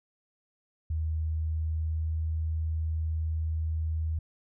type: tone with pitch glide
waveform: sine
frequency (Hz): 79.1 to 79.65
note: D#2 to D#2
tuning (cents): +29 to +41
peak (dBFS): -27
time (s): 0.9-4.19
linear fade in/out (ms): 5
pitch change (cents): +12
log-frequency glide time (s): 1.35-2.24
effects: none